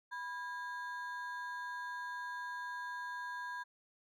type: ring-modulated tone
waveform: triangle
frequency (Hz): 1308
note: E6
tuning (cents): -14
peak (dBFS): -35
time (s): 0.11-3.64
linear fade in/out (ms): 20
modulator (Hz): 322
effects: none